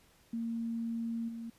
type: tone with level steps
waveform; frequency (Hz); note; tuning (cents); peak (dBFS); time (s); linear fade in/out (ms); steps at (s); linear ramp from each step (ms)
sine; 230; A#3; -23; -33 / -39; 0.33-1.5; 5; 1.28; 10
effects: pink hiss -65 dBFS RMS until 1.58 s + resampled to 32000 Hz